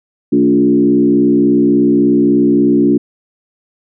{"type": "tone with frequency modulation", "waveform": "sine", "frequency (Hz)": 286.8, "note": "D4", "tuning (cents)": -41, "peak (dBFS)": -7, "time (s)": [0.32, 2.98], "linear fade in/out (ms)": 10, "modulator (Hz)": 63.5, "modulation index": 1.2, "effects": []}